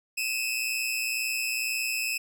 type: tone pair together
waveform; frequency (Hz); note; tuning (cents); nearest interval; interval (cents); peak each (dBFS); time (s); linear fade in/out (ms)
sawtooth; 2529 / 2651; D#7 / E7; +28 / +9; minor second; 81; -27 / -27; 0.17-2.18; 10
effects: none